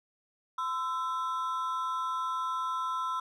triangle ring-modulated tone, 1174.7 Hz, D6, in tune, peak -25 dBFS, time 0.58-3.2 s, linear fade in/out 5 ms, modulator 152 Hz, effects none

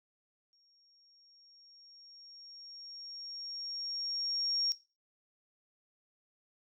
sine tone with exponential growth, 5560 Hz, F8, 9 cents flat, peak -27 dBFS, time 0.53-4.72 s, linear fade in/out 0 ms, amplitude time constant 910 ms, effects noise-tail reverb RT60 0.3 s tail -17 dB re dry

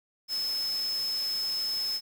sine tone in noise, 5200 Hz, E8, 24 cents flat, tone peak -28 dBFS, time 0.28-2.01 s, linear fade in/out 50 ms, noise white, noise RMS -42 dBFS, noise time 0.28-2.01 s, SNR +11 dB, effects none

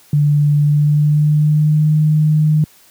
sine tone with pitch glide, 146.83 to 153.42 Hz, D3 to D#3, 0 to -24 cents, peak -9 dBFS, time 0.13-2.64 s, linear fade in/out 2 ms, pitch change +76 cents, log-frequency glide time 0.6-1.93 s, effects white hiss -48 dBFS RMS until 2.9 s + high-pass 80 Hz 12 dB/octave

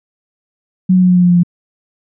sine tone with pitch steps, 185 / 183.4 / 181.82 / 180.25 / 178.7 / 177.16 / 175.63 / 174.11 Hz, F#3 / F#3 / F#3 / F#3 / F3 / F3 / F3 / F3, 0 / -15 / -30 / -45 / +40 / +25 / +10 / -5 cents, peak -6 dBFS, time 0.89-1.434 s, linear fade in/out 10 ms, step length 68 ms, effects none

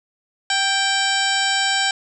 harmonic tone with a mistuned harmonic, 779 Hz, G5, 11 cents flat, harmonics 1 / 2 / 3 / 4 / 5 / 6 / 7 / 9 / 10, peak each -24 / -22 / -28 / -24 / -27 / -29 / -28 / -31 / -28 dBFS, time 0.5-1.91 s, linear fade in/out 2 ms, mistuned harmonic 2, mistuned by +26 cents, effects none

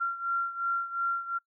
sine beating tone pair, 1374 / 1376.8 Hz, F6 / F6, -29 / -25 cents, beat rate 2.8 Hz, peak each -29 / -33 dBFS, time 0-1.39 s, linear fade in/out 20 ms, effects noise-tail reverb RT60 0.1 s tail -24 dB re dry

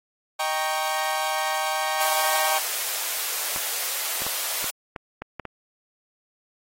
sawtooth chord, Eb dominant seventh, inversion none, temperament equal, 622.3 / 784 / 932.3 / 1108.7 Hz, Eb5 / G5 / Bb5 / Db6, 0 / 0 / 0 / 0 cents, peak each -27 / -23 / -27 / -26 dBFS, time 0.39-2.59 s, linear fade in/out 10 ms
white high-pass noise, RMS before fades -28 dBFS, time 2-4.71 s, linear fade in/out 10 ms, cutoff 480 Hz, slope 24 dB/octave
clicks, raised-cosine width 0.5 ms, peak -17 dBFS, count 8, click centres 3.562 / 4.22 / 4.266 / 4.643 / 4.962 / 5.22 / 5.397 / 5.453 s
effects AAC 48 kbps

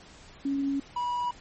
sine / triangle tone pair in turn, 277.2 / 973.4 Hz, C#4 / B5, 0 / -25 cents, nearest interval octave + minor seventh, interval 2175 cents, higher second, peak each -25 dBFS, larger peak neither, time 0.45-0.8 / 0.96-1.31 s, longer neither, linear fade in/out 5 ms, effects pink hiss -51 dBFS RMS until 1.4 s + MP3 32 kbps

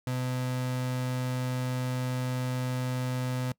35% pulse tone, 126.9 Hz, B2, 47 cents sharp, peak -27 dBFS, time 0.07-3.52 s, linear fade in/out 2 ms, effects noise-tail reverb RT60 0.1 s tail -23 dB re dry

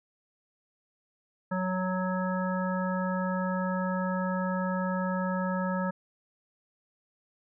harmonic tone, 185 Hz, F#3, in tune, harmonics 1 / 3 / 5 / 7 / 9, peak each -29 / -34 / -36 / -37 / -39 dBFS, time 1.51-5.91 s, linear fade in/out 10 ms, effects none

